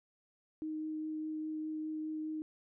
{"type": "tone with vibrato", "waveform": "sine", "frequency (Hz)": 311.1, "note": "D#4", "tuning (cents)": 0, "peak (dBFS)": -36, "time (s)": [0.62, 2.42], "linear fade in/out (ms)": 0, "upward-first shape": "triangle", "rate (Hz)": 4.9, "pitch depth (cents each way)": 9, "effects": []}